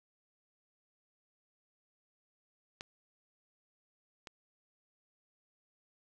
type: clicks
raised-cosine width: 0.2 ms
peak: -24 / -28 dBFS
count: 2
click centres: 2.809 / 4.272 s
effects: none